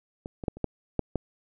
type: clicks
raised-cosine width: 2 ms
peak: -22 / -23 / -12 / -29 / -13 / -11 / -13 dBFS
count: 7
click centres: 0.259 / 0.438 / 0.482 / 0.57 / 0.643 / 0.993 / 1.157 s
effects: none